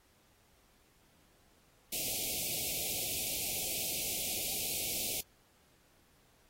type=band-stop noise; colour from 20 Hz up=white; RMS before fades=-36 dBFS; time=1.92-5.21 s; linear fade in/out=5 ms; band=770 to 2200 Hz; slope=96 dB/octave; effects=pink hiss -68 dBFS RMS until 6.49 s + AAC 48 kbps